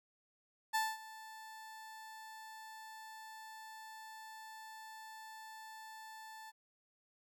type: tone with ADSR envelope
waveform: 30% pulse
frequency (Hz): 880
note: A5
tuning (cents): 0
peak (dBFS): -28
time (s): 0.73-6.52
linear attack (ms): 21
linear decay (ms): 220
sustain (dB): -19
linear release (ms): 30
effects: none